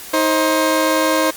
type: tone pair together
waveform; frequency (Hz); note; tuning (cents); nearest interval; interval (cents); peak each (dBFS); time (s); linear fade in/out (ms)
20% pulse; 315.3 / 530.3; D#4 / C5; +23 / +23; major sixth; 900; -12; 0.13-1.31; 10
effects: white hiss -34 dBFS RMS until 1.36 s + Opus 48 kbps